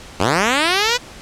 5% pulse linear sweep, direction up, 77.78 to 504 Hz, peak -3 dBFS, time 0.19-0.98 s, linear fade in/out 20 ms, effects pink hiss -38 dBFS RMS until 1.21 s + low-pass 8000 Hz 12 dB/octave

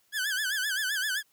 sawtooth tone with vibrato, 1613 Hz, G6, 49 cents sharp, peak -24 dBFS, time 0.12-1.23 s, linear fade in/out 50 ms, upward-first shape sine, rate 7.7 Hz, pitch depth 140 cents each way, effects white hiss -68 dBFS RMS until 1.32 s

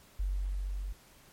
sine tone with level ramp, 47.32 Hz, F#1, 40 cents sharp, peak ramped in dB -28 to -34 dBFS, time 0.19-0.93 s, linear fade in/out 10 ms, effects pink hiss -59 dBFS RMS until 1.32 s + MP3 64 kbps

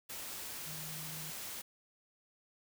sine tone in noise, 155.9 Hz, D#3, 4 cents sharp, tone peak -48 dBFS, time 0.66-1.31 s, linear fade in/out 10 ms, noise white, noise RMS -44 dBFS, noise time 0.09-1.62 s, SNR -7 dB, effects none

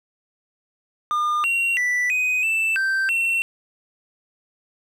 triangle tone with pitch steps, 1209 / 2747 / 1972 / 2503 / 2652 / 1561 / 2712 Hz, D6 / F7 / B6 / D#7 / E7 / G6 / E7, +50 / -29 / -3 / +10 / +10 / -8 / +49 cents, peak -17 dBFS, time 1.11-3.42 s, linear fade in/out 0 ms, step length 330 ms, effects none

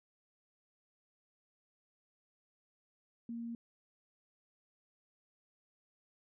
sine tone, 233.1 Hz, A#3, in tune, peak -39 dBFS, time 3.29-3.55 s, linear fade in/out 2 ms, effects none

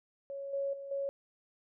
sine tone with level steps, 554.4 Hz, C#5, in tune, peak -38 / -31 / -41 / -32 dBFS, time 0.3-1.09 s, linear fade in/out 0 ms, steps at 0.53 / 0.73 / 0.91 s, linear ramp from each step 5 ms, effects none

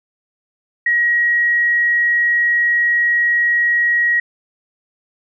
sine tone, 1900 Hz, A#6, 33 cents sharp, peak -12 dBFS, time 0.86-4.2 s, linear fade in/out 5 ms, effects none

